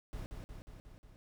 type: noise with echo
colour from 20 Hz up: brown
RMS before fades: -42 dBFS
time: 0.13-0.26 s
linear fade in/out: 0 ms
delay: 180 ms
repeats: 5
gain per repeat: -3 dB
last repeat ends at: 1.16 s
effects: none